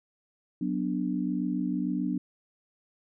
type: chord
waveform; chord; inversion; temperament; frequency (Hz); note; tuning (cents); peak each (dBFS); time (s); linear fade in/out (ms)
sine; B minor; second; equal; 185 / 246.9 / 293.7; F#3 / B3 / D4; 0 / 0 / 0; -31; 0.61-2.18; 5
effects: none